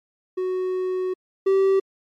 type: tone pair in turn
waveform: triangle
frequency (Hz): 370 / 386.8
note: F#4 / G4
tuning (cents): 0 / -23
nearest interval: minor second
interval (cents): 77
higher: second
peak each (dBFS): -20 / -13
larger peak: second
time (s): 0.37-1.14 / 1.46-1.8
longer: first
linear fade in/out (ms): 10
effects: MP3 64 kbps